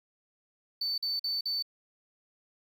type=tone bursts; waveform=triangle; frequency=4524 Hz; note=C#8; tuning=34 cents sharp; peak=-27 dBFS; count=4; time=0.81-1.625 s; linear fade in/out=5 ms; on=170 ms; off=45 ms; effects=tanh soft clip ceiling -23 dBFS + 10-bit